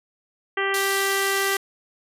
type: harmonic tone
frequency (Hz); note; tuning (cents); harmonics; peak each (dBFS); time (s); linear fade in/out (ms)
392; G4; 0; 1 / 2 / 3 / 4 / 5 / 6 / 7 / 8; -26 / -32 / -29 / -29 / -26 / -38 / -35 / -35; 0.57-1.57; 5
type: high-pass noise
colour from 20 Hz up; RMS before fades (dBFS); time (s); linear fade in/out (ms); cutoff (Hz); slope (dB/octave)
pink; -29; 0.74-1.57; 2; 3200; 48
effects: resampled to 32000 Hz